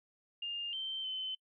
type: tone with pitch steps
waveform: sine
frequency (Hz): 2814 / 3114 / 3057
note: F7 / G7 / G7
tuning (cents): +12 / -12 / -44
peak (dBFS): -36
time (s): 0.42-1.35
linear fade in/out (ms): 5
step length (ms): 310
effects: noise-tail reverb RT60 0.1 s tail -25 dB re dry